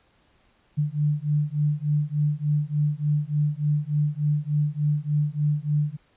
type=beating tone pair; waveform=sine; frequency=146.83 / 150.23 Hz; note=D3 / D3; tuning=0 / +40 cents; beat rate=3.4 Hz; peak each=-24 dBFS; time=0.77-5.97 s; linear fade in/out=20 ms; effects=pink hiss -63 dBFS RMS until 6.16 s + resampled to 8000 Hz